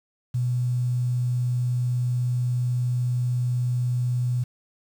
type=tone; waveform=sine; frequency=123.47 Hz; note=B2; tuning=in tune; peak=-21 dBFS; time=0.34-4.44 s; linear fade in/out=10 ms; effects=8-bit